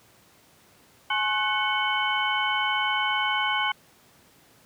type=tone cluster; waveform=sine; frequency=845 / 1077 / 1492 / 2210 / 3042 Hz; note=G#5 / C6 / F#6 / C#7 / F#7; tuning=+30 / +50 / +14 / -6 / +47 cents; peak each=-29 dBFS; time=1.1-3.72 s; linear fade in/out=5 ms; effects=pink hiss -57 dBFS RMS until 4.65 s + high-pass 100 Hz 12 dB/octave